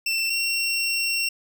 25% pulse tone pair in turn, 2686 / 2730 Hz, E7 / F7, +32 / -40 cents, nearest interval unison, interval 28 cents, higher second, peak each -18 dBFS, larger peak neither, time 0.06-0.3 / 0.3-1.29 s, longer second, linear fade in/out 5 ms, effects none

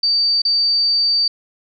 sine tone with dropouts, 4620 Hz, D8, 29 cents flat, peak -13 dBFS, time 0.03-1.28 s, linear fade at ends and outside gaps 5 ms, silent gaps 0.419-0.45 s, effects none

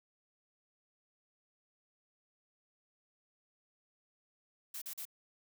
blue noise bursts, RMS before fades -43 dBFS, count 3, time 4.74-5.053 s, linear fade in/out 5 ms, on 77 ms, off 41 ms, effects none

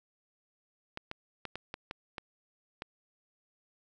clicks, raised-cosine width 0.3 ms, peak -22 dBFS, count 8, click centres 0.974 / 1.114 / 1.453 / 1.556 / 1.741 / 1.911 / 2.182 / 2.821 s, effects none

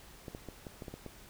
clicks, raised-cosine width 2 ms, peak -29 dBFS, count 8, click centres 0.282 / 0.349 / 0.487 / 0.668 / 0.822 / 0.882 / 0.94 / 1.063 s, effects added 50 Hz sine -63 dBFS peak until 1.29 s + pink hiss -55 dBFS RMS until 1.29 s

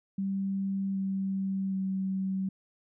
sine tone with pitch steps, 194.8 / 192.9 / 191.01 Hz, G3 / G3 / G3, -11 / -28 / -45 cents, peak -28 dBFS, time 0.18-2.49 s, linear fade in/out 5 ms, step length 770 ms, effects none

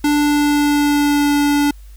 square tone with pitch glide, 293.7 to 289.2 Hz, D4 to D4, 0 to -27 cents, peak -13 dBFS, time 0.04-1.71 s, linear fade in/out 5 ms, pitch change -27 cents, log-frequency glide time 0.18-1.33 s, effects added 50 Hz sine -35 dBFS peak until 1.96 s + white hiss -53 dBFS RMS until 1.96 s

